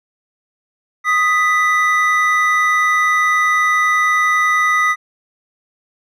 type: tone pair together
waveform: triangle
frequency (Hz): 1246 / 1977.9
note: D#6 / B6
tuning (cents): +2 / +2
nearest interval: minor sixth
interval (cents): 800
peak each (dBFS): -13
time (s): 1.04-4.96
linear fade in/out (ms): 50
effects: none